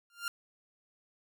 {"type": "tone with exponential growth", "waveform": "sawtooth", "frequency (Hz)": 1396.9, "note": "F6", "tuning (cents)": 0, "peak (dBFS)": -26, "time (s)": [0.1, 0.28], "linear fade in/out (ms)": 1, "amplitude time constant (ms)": 38, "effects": []}